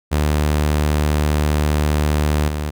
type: tone with level steps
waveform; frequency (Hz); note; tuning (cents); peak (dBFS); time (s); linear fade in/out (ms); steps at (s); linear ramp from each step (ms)
sawtooth; 75; D2; +37; -11 / -17; 0.11-2.71; 20; 2.48; 5
effects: none